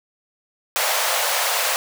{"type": "high-pass noise", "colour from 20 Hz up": "pink", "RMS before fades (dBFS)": -21, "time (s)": [0.76, 1.76], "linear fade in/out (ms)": 0, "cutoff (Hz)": 530, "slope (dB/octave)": 48, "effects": []}